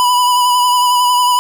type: tone with vibrato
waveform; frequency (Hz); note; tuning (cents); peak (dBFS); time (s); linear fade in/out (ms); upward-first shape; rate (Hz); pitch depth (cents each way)
square; 987.8; B5; 0; -10; 0-1.39; 0; sine; 11; 24
effects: none